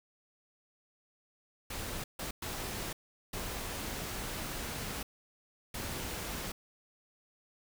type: noise bursts at uneven times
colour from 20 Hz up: pink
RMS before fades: -39 dBFS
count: 5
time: 1.7-2.04 / 2.19-2.31 / 2.42-2.93 / 3.33-5.03 / 5.74-6.52 s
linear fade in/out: 5 ms
effects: none